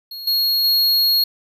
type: tone with level steps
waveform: square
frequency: 4300 Hz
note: C8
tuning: 47 cents sharp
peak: -30 / -16 / -14 dBFS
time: 0.11-1.24 s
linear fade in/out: 5 ms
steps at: 0.27 / 0.64 s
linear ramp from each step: 5 ms
effects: none